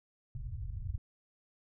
white low-pass noise, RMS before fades -39 dBFS, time 0.35-0.98 s, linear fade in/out 2 ms, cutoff 130 Hz, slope 96 dB/octave, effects none

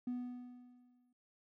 triangle tone with exponential decay, 246.9 Hz, B3, in tune, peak -32 dBFS, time 0.07-1.13 s, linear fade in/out 5 ms, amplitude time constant 230 ms, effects tanh soft clip ceiling -32 dBFS

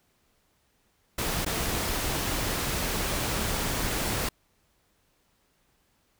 pink noise with dropouts, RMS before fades -29 dBFS, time 1.18-4.29 s, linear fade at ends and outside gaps 5 ms, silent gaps 1.449-1.462 s, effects pink hiss -69 dBFS RMS until 6.19 s

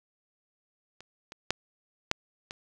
clicks, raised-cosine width 0.2 ms, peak -29 / -25 / -8 / -7 / -21 dBFS, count 5, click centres 1.006 / 1.321 / 1.506 / 2.114 / 2.509 s, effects none

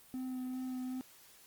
triangle tone with vibrato, 255.9 Hz, C4, 38 cents flat, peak -35 dBFS, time 0.14-1.01 s, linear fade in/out 0 ms, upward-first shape sine, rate 2.6 Hz, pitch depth 13 cents each way, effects white hiss -60 dBFS RMS until 1.46 s + Opus 32 kbps

